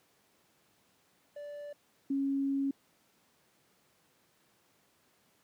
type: tone pair in turn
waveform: triangle / sine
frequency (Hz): 583 / 275.1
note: D5 / C#4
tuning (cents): -13 / -13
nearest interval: octave + minor second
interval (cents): 1300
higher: first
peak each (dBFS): -39 / -28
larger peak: second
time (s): 1.36-1.73 / 2.1-2.71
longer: second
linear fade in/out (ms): 5
effects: pink hiss -69 dBFS RMS until 5.43 s + high-pass 150 Hz 12 dB/octave